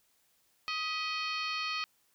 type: harmonic tone with a mistuned harmonic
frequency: 627 Hz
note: D#5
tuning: 13 cents sharp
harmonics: 2 / 3 / 4 / 5 / 6 / 7 / 8 / 9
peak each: -37 / -44 / -37 / -42 / -49 / -39 / -49 / -53 dBFS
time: 0.68-1.84 s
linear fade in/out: 0 ms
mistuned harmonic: 3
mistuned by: +64 cents
effects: white hiss -71 dBFS RMS until 2.14 s